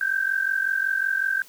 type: tone pair together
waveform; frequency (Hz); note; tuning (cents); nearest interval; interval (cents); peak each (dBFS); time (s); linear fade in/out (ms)
sine; 1548 / 1593.4; G6 / G6; -22 / +28; minor second; 50; -24; 0.01-1.42; 2
effects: white hiss -50 dBFS RMS until 1.48 s